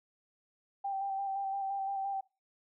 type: tone with vibrato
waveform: sine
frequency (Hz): 784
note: G5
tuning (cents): 0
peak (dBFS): -32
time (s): 0.84-2.21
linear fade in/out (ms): 10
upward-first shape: square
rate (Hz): 5.8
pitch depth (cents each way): 19
effects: noise-tail reverb RT60 0.3 s tail -22 dB re dry